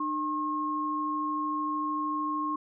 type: tone pair together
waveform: sine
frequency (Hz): 302.2 / 1077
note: D4 / C6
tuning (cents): +50 / +50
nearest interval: octave + minor seventh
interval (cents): 2200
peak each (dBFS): -33 / -29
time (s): 0-2.56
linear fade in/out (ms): 5
effects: none